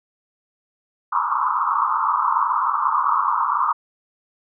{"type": "band-pass noise", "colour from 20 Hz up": "pink", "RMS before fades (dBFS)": -20, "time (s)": [1.12, 3.73], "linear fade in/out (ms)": 10, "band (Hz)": [920, 1300], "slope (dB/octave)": 96, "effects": []}